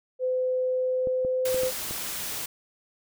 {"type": "tone with pitch glide", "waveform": "sine", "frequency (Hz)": [510, 513], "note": ["C5", "C5"], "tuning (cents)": [-44, -34], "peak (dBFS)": -23, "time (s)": [0.19, 1.72], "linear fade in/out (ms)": 50, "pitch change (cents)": 10, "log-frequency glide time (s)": [0.62, 1.48]}
{"type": "clicks", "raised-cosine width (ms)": 2, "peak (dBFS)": -23, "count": 5, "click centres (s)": [1.072, 1.249, 1.545, 1.634, 1.91]}
{"type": "noise", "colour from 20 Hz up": "white", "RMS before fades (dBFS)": -33, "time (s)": [1.45, 2.46], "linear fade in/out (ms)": 5}
{"effects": []}